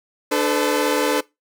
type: tone cluster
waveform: sawtooth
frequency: 296.7 / 436.5 / 508 Hz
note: D4 / A4 / B4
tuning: +18 / -14 / +49 cents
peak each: -18 dBFS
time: 0.31-1.21 s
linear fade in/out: 10 ms
effects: noise-tail reverb RT60 0.2 s tail -21 dB re dry